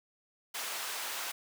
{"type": "high-pass noise", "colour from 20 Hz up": "pink", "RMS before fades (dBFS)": -38, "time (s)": [0.54, 1.32], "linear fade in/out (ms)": 10, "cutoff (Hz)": 950, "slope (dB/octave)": 12, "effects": []}